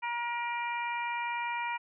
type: harmonic tone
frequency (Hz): 474.8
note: A#4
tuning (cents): +32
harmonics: 2 / 3 / 4 / 5 / 6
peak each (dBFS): -33 / -43 / -41 / -37 / -49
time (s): 0.02-1.78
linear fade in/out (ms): 20
effects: none